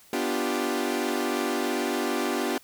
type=chord; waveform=sawtooth; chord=G dominant seventh; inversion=first; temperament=equal; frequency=246.9 / 293.7 / 349.2 / 392 Hz; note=B3 / D4 / F4 / G4; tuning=0 / 0 / 0 / 0 cents; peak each=-27 dBFS; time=0.13-2.58 s; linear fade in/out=2 ms; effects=white hiss -55 dBFS RMS until 2.63 s